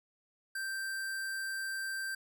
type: tone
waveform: square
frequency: 1568 Hz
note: G6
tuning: in tune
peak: -36 dBFS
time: 0.55-2.15 s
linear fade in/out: 5 ms
effects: none

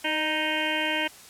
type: harmonic tone with a mistuned harmonic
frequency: 311.1 Hz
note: D#4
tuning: in tune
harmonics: 1 / 2 / 3 / 5 / 6 / 7 / 8 / 9 / 10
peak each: -33 / -33 / -33 / -33 / -33 / -33 / -33 / -33 / -33 dBFS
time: 0.04-1.08 s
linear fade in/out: 10 ms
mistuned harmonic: 2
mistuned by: -28 cents
effects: white hiss -48 dBFS RMS until 1.29 s + low-pass 12000 Hz 12 dB/octave

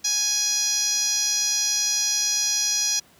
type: tone with band-pass filter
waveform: 10% pulse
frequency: 830.6 Hz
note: G#5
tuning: in tune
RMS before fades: -23 dBFS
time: 0.04-3 s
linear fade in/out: 10 ms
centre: 6100 Hz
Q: 5.4
effects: pink hiss -55 dBFS RMS until 3.19 s + high-pass 80 Hz 12 dB/octave

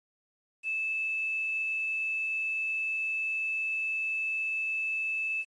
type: tone with quantisation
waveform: sine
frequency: 2623 Hz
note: E7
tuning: 9 cents flat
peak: -28 dBFS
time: 0.63-5.45 s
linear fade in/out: 50 ms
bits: 9
effects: MP3 48 kbps

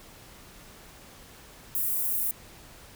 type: high-pass noise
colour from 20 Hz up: pink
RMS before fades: -28 dBFS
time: 1.75-2.31 s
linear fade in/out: 0 ms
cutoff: 12000 Hz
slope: 24 dB/octave
effects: pink hiss -50 dBFS RMS until 2.95 s

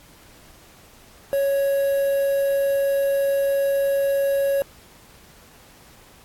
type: tone with quantisation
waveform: triangle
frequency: 554.4 Hz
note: C#5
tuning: in tune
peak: -16 dBFS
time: 1.33-4.62 s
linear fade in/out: 0 ms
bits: 6
effects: pink hiss -50 dBFS RMS until 6.24 s + AAC 64 kbps

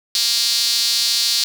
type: tone with high-pass filter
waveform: sawtooth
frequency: 233.6 Hz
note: A#3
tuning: 4 cents sharp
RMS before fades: -18 dBFS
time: 0.15-1.44 s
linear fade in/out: 0 ms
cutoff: 4400 Hz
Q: 4.1
effects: none

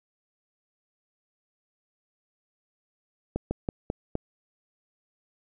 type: slowing click train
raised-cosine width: 2 ms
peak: -14 dBFS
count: 5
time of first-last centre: 3.36-4.154 s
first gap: 150 ms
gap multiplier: 1.19
effects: none

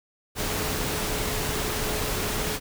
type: tone in noise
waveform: sine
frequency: 426.7 Hz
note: G#4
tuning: 47 cents sharp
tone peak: -36 dBFS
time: 0.35-2.6 s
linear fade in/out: 50 ms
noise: pink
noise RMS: -28 dBFS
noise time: 0.35-2.6 s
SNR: -11 dB
effects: none

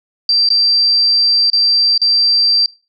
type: tone with dropouts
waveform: sine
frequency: 4699 Hz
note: D8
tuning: in tune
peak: -9 dBFS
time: 0.29-2.66 s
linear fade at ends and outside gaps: 2 ms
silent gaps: 0.489-0.502 / 1.501-1.531 / 1.978-2.016 s
effects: noise-tail reverb RT60 0.3 s tail -21 dB re dry

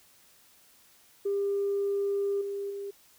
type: tone with level steps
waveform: sine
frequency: 400 Hz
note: G4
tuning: 35 cents sharp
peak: -25 / -31 / -34 dBFS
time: 1.25-2.91 s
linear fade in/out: 10 ms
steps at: 2.41 / 2.7 s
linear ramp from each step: 5 ms
effects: tanh soft clip ceiling -21 dBFS + white hiss -60 dBFS RMS until 3.18 s

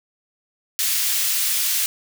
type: high-pass noise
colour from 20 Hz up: white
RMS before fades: -21 dBFS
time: 0.79-1.86 s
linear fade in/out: 0 ms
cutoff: 2200 Hz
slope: 12 dB/octave
effects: none

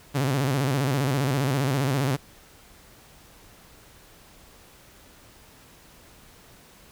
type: tone with vibrato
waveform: sawtooth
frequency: 135.4 Hz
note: C#3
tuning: 40 cents flat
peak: -18 dBFS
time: 0.14-2.17 s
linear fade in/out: 20 ms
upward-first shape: square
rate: 15 Hz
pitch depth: 99 cents each way
effects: pink hiss -52 dBFS RMS until 6.91 s

